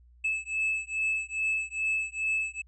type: beating tone pair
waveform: triangle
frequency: 2608 / 2610.4 Hz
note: E7 / E7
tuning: -19 / -18 cents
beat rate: 2.4 Hz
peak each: -29 dBFS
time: 0.24-2.62 s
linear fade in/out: 10 ms
effects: added 60 Hz sine -54 dBFS peak until 2.67 s + resampled to 22050 Hz